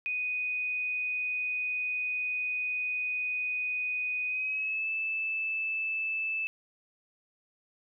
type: tone with pitch glide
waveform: sine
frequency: 2489 to 2629 Hz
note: D#7 to E7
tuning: 0 to -5 cents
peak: -29 dBFS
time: 0.06-6.47 s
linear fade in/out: 0 ms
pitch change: +95 cents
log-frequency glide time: 4.27-4.89 s
effects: none